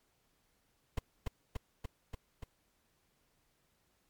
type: noise with echo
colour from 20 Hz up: brown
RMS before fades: -33 dBFS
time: 0.97-0.99 s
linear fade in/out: 5 ms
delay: 290 ms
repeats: 5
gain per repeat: -2 dB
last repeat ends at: 2.44 s
effects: pink hiss -75 dBFS RMS until 4.09 s + MP3 96 kbps